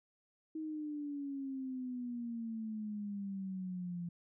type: exponential sweep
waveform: sine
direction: down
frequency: 317.4 to 171.3 Hz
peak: -38 dBFS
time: 0.55-4.09 s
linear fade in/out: 5 ms
effects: none